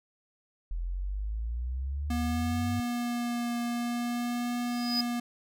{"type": "exponential sweep", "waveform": "sine", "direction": "up", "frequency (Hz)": [41, 100.3], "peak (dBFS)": -30, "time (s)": [0.71, 2.8], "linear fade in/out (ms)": 0}
{"type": "tone with vibrato", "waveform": "square", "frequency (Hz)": 240, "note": "B3", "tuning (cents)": -49, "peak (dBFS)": -30, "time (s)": [2.1, 5.2], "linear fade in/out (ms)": 5, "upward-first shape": "triangle", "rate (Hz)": 0.5, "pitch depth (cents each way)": 16}
{"type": "tone with exponential growth", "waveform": "triangle", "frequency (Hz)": 4978, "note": "D#8", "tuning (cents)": 0, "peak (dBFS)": -23, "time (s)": [4.57, 5.01], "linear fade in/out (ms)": 5, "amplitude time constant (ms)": 95}
{"effects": []}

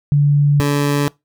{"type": "tone pair in turn", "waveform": ["sine", "20% pulse"], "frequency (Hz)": [144.6, 143.88], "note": ["D3", "D3"], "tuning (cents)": [-27, -35], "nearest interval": "unison", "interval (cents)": 8, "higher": "first", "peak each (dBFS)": -9, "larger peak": "neither", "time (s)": [[0.12, 0.6], [0.6, 1.08]], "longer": "neither", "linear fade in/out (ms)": 0, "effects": ["noise-tail reverb RT60 0.2 s tail -23 dB re dry"]}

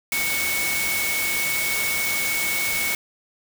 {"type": "tone in noise", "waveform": "sine", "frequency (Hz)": 2217, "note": "C#7", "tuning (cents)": 0, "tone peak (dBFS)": -24, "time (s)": [0.12, 2.95], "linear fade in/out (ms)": 2, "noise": "white", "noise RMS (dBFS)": -26, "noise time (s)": [0.12, 2.95], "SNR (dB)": -1, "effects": []}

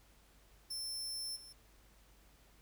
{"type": "tone with level steps", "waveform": "sawtooth", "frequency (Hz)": 5340, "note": "E8", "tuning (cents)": 22, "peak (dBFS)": [-37, -50], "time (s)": [0.7, 1.53], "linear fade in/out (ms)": 10, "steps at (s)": 1.35, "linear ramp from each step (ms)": 20, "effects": ["added 50 Hz sine -65 dBFS peak until 2.61 s", "pink hiss -67 dBFS RMS until 2.61 s"]}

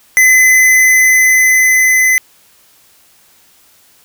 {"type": "tone with level ramp", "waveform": "square", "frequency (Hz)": 2028, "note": "B6", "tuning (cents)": 45, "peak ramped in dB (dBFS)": [-5, -8], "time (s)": [0.17, 2.18], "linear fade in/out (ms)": 0, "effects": ["white hiss -48 dBFS RMS until 4.04 s"]}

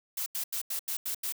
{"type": "noise bursts", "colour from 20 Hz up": "blue", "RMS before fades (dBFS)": -33, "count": 7, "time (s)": [0.17, 1.324], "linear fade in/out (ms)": 5, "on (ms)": 92, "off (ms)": 85, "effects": []}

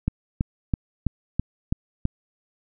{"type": "click train", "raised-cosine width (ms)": 5, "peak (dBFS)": -9, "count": 7, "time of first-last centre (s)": [0.08, 2.054], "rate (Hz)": 3.04, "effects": []}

